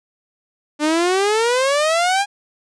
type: exponential sweep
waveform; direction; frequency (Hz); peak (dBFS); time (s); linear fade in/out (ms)
sawtooth; up; 293.7 to 824; -11; 0.79-2.26; 50
effects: resampled to 22050 Hz